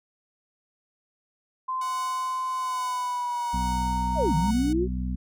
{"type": "tone with pitch glide", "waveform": "sine", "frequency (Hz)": [1035, 927.4], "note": ["C6", "A#5"], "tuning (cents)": [-19, -9], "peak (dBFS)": -26, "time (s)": [1.68, 4.51], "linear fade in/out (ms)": 10, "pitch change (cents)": -190, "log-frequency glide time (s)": [2.59, 3.78]}
{"type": "tone with tremolo", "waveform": "5% pulse", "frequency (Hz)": 740, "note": "F#5", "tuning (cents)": 0, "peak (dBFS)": -25, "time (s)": [1.81, 4.73], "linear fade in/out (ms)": 5, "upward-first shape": "triangle", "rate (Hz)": 1.2, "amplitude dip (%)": 65}
{"type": "harmonic tone", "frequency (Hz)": 62.5, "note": "B1", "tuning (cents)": 21, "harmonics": [1, 2, 3, 4], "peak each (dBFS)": [-28, -38, -32, -36], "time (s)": [3.53, 5.16], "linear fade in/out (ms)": 10}
{"type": "linear two-way sweep", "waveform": "sine", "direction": "down then up", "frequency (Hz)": [702, 146.83, 381.5], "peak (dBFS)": -22, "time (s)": [4.15, 4.88], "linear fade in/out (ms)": 50, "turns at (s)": 4.35}
{"effects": []}